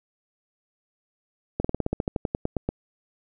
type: slowing click train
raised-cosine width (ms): 2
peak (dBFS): -11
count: 15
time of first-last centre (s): 1.6-2.69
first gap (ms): 45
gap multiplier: 1.08
effects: none